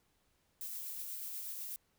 violet noise with tremolo, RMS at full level -42 dBFS, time 0.61-1.76 s, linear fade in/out 0 ms, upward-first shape sine, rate 8.2 Hz, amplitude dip 25%, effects pink hiss -75 dBFS RMS until 1.98 s

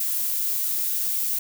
violet noise, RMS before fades -25 dBFS, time 0-1.39 s, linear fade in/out 5 ms, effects none

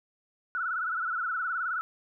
sine tone with vibrato, 1396.9 Hz, F6, in tune, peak -28 dBFS, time 0.55-1.81 s, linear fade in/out 0 ms, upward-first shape sine, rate 19 Hz, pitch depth 120 cents each way, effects none

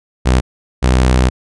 sawtooth tone pair in turn, 63.3 / 63.3 Hz, B1 / B1, +43 / +43 cents, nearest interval unison, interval 0 cents, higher neither, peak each -5 dBFS, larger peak neither, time 0.25-0.41 / 0.82-1.3 s, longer second, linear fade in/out 20 ms, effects resampled to 22050 Hz

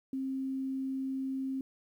sine tone, 266.1 Hz, C4, 29 cents sharp, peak -32 dBFS, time 0.13-1.61 s, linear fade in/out 2 ms, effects 11-bit

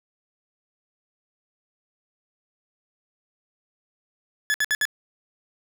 40% pulse tone bursts, 1714 Hz, A6, 46 cents flat, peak -19 dBFS, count 4, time 4.5-4.853 s, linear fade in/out 0 ms, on 41 ms, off 63 ms, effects none

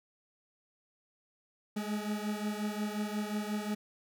40% pulse beating tone pair, 208.1 / 213.7 Hz, G#3 / G#3, +4 / +50 cents, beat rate 5.6 Hz, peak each -34 / -37 dBFS, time 1.76-3.75 s, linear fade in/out 10 ms, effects none

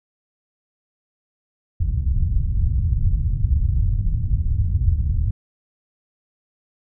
white low-pass noise, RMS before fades -19 dBFS, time 1.8-5.31 s, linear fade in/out 5 ms, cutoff 100 Hz, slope 24 dB/octave, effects none

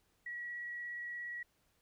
sine tone with vibrato, 1923 Hz, B6, 47 cents flat, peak -40 dBFS, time 0.26-1.43 s, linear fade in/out 5 ms, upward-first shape sine, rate 17 Hz, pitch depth 10 cents each way, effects pink hiss -75 dBFS RMS until 1.81 s

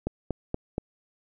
click train, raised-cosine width 2 ms, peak -14 dBFS, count 4, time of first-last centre 0.07-0.781 s, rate 4.22 Hz, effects none

